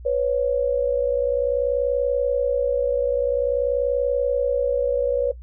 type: tone pair together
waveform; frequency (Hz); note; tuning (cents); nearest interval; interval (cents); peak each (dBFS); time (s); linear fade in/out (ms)
sine; 493.9 / 554.4; B4 / C#5; 0 / 0; major second; 200; -21; 0.05-5.32; 10
effects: noise-tail reverb RT60 0.1 s tail -20 dB re dry + added 60 Hz sine -36 dBFS peak until 5.42 s